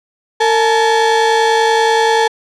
35% pulse tone pair together, 454.4 / 858.5 Hz, A#4 / A5, -44 / -43 cents, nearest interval major seventh, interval 1101 cents, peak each -11 dBFS, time 0.4-2.28 s, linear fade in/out 10 ms, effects low-pass 6000 Hz 12 dB/octave

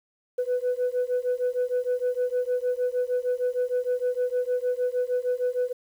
sine beating tone pair, 493.9 / 500.4 Hz, B4 / B4, 0 / +23 cents, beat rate 6.5 Hz, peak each -25 / -25 dBFS, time 0.38-5.73 s, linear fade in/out 10 ms, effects tanh soft clip ceiling -19 dBFS + 9-bit

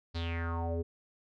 square tone with low-pass filter sweep, 83.9 Hz, E2, 31 cents sharp, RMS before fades -34 dBFS, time 0.14-0.83 s, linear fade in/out 20 ms, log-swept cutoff 4500 to 400 Hz, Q 5.5, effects none

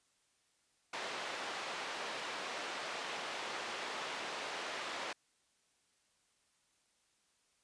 pink band-pass noise, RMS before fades -42 dBFS, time 0.93-5.13 s, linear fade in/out 5 ms, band 550 to 4100 Hz, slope 12 dB/octave, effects white hiss -75 dBFS RMS until 7.63 s + resampled to 22050 Hz

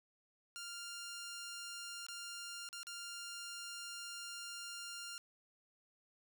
10% pulse tone with dropouts, 1396.9 Hz, F6, in tune, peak -37 dBFS, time 0.56-5.18 s, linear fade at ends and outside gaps 0 ms, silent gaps 2.066-2.085 / 2.689-2.729 / 2.831-2.869 s, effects none

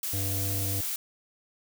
blue noise, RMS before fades -32 dBFS, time 0.03-0.96 s, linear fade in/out 2 ms
harmonic tone, 98 Hz, G2, in tune, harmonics 1 / 3 / 5 / 7, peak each -30 / -40 / -44 / -47 dBFS, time 0.13-0.81 s, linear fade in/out 5 ms
effects none

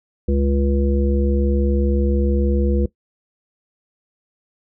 harmonic tone, 69.5 Hz, C#2, 5 cents sharp, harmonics 1 / 3 / 5 / 7, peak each -17 / -22 / -24 / -25 dBFS, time 0.28-2.86 s, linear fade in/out 5 ms, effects noise-tail reverb RT60 0.1 s tail -18 dB re dry

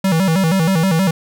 square tone with vibrato, 176.4 Hz, F3, 18 cents sharp, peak -13 dBFS, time 0.04-1.11 s, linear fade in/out 5 ms, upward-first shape square, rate 6.3 Hz, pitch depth 150 cents each way, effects none

